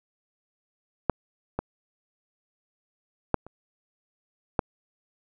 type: clicks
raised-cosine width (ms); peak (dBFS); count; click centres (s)
1; -6 / -13 / -6 / -29 / -7; 5; 1.097 / 1.59 / 3.343 / 3.466 / 4.592
effects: none